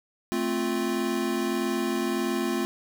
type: chord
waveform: square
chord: F major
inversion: first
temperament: equal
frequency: 220 / 261.6 / 349.2 Hz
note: A3 / C4 / F4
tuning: 0 / 0 / 0 cents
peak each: -31 / -31 / -29 dBFS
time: 0.32-2.65 s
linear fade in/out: 0 ms
effects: none